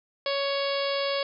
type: harmonic tone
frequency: 557 Hz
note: C#5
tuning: 8 cents sharp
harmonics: 1 / 2 / 3 / 4 / 5 / 6 / 7 / 8 / 9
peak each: -27 / -34 / -39 / -37 / -38 / -36 / -40 / -36 / -40 dBFS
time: 0.26-1.23 s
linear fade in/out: 2 ms
effects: none